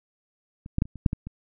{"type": "clicks", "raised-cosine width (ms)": 5, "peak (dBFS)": [-27, -11, -9, -30, -27, -6, -15, -23], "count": 8, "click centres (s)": [0.661, 0.784, 0.821, 0.855, 0.957, 1.062, 1.131, 1.27], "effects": []}